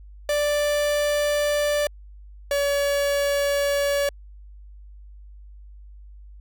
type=tone pair in turn; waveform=45% pulse; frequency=587.3 / 567.6 Hz; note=D5 / C#5; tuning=0 / +41 cents; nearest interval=minor second; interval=59 cents; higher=first; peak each=-20 dBFS; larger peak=neither; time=0.29-1.87 / 2.51-4.09 s; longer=neither; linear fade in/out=2 ms; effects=added 50 Hz sine -41 dBFS peak until 6.4 s

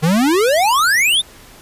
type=exponential sweep; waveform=square; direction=up; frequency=148.6 to 3737 Hz; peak=-12 dBFS; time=0.02-1.22 s; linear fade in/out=20 ms; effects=pink hiss -42 dBFS RMS until 1.61 s + resampled to 32000 Hz

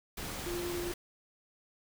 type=tone in noise; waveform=sine; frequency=349.2 Hz; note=F4; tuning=in tune; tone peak=-35 dBFS; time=0.46-0.92 s; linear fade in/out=5 ms; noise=pink; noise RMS=-40 dBFS; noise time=0.17-0.94 s; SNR=+2 dB; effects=none

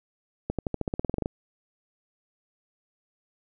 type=accelerating click train; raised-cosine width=2 ms; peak=-14 dBFS; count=14; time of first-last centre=0.5-1.259 s; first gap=87 ms; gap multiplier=0.93; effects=none

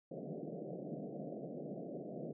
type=band-pass noise; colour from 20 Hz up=pink; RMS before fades=-45 dBFS; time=0.11-2.33 s; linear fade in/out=5 ms; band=140 to 690 Hz; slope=96 dB/octave; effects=none

